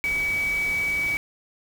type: tone in noise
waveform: sine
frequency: 2277 Hz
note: C#7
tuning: 46 cents sharp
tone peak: -22 dBFS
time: 0.04-1.17 s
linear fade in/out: 0 ms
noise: pink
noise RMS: -37 dBFS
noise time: 0.04-1.17 s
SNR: +12 dB
effects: none